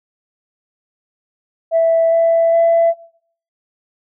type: tone with pitch steps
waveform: sine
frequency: 659.3 / 664.3 / 669.3 Hz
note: E5 / E5 / E5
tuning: 0 / +13 / +26 cents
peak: -8 dBFS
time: 1.71-2.94 s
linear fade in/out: 50 ms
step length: 410 ms
effects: noise-tail reverb RT60 0.6 s tail -22 dB re dry + tanh soft clip ceiling -6 dBFS